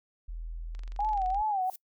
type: tone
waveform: sine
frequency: 41.2 Hz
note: E1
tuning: in tune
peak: -35 dBFS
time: 0.28-1.42 s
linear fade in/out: 10 ms
type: click train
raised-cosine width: 0.2 ms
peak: -34 dBFS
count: 15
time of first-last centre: 0.75-1.346 s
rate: 23.5 Hz
type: tone with vibrato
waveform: sine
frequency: 799 Hz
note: G5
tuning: 33 cents sharp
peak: -26 dBFS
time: 0.99-1.7 s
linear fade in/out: 2 ms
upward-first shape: sine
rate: 2.7 Hz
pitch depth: 140 cents each way
type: noise with exponential growth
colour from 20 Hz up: violet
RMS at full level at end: -39 dBFS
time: 1.59-1.76 s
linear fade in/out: 5 ms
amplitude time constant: 35 ms
effects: noise-tail reverb RT60 0.1 s tail -23 dB re dry